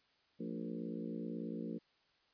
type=harmonic tone with a mistuned harmonic; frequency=58.27 Hz; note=A#1; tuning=in tune; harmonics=3 / 4 / 5 / 6 / 7 / 8 / 9; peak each=-46 / -43 / -46 / -49 / -54 / -50 / -56 dBFS; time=0.39-1.79 s; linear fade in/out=20 ms; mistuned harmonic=4; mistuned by=-68 cents; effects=white hiss -73 dBFS RMS until 2.33 s + resampled to 11025 Hz